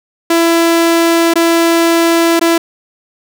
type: tone with dropouts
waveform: sawtooth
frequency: 334.4 Hz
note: E4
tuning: 25 cents sharp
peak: -4 dBFS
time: 0.3-2.58 s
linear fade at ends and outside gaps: 5 ms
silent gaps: 1.338-1.356 / 2.395-2.412 s
effects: none